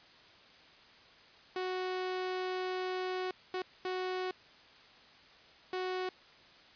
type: tone bursts at uneven times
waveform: sawtooth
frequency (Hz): 369.4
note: F#4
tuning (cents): -3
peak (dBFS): -30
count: 4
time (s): 1.56-3.31 / 3.54-3.62 / 3.85-4.31 / 5.73-6.09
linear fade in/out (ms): 2
effects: white hiss -58 dBFS RMS until 6.75 s + resampled to 11025 Hz